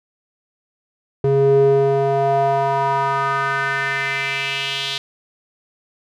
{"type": "tone with band-pass filter sweep", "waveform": "square", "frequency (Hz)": 137.6, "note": "C#3", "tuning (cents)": -12, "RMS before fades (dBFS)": -18, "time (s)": [1.24, 4.98], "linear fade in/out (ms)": 2, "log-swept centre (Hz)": [330, 3600], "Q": 3.4, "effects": []}